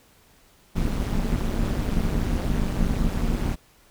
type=noise with amplitude modulation; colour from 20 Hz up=brown; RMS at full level=-20 dBFS; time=0.75-3.56 s; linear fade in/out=20 ms; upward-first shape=sine; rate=196 Hz; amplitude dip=85%; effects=pink hiss -57 dBFS RMS until 3.9 s